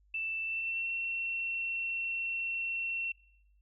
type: tone with pitch glide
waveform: sine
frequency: 2658 to 2714 Hz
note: E7 to E7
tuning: +14 to +50 cents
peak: -32 dBFS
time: 0.14-3.12 s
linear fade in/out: 5 ms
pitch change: +36 cents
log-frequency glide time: 0.43-0.89 s
effects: noise-tail reverb RT60 0.8 s tail -22 dB re dry + added 50 Hz sine -63 dBFS peak until 3.61 s